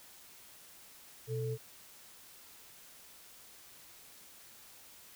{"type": "tone pair together", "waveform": "sine", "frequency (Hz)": [123.83, 440], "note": ["B2", "A4"], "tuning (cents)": [5, 0], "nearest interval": "octave + minor seventh", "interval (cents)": 2195, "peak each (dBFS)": [-35, -37], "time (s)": [1.27, 1.58], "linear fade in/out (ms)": 50, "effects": ["white hiss -56 dBFS RMS until 5.15 s"]}